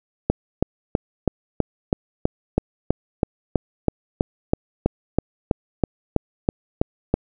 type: click train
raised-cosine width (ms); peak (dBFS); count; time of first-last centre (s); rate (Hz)
2; -3; 22; 0.3-7.14; 3.07
effects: none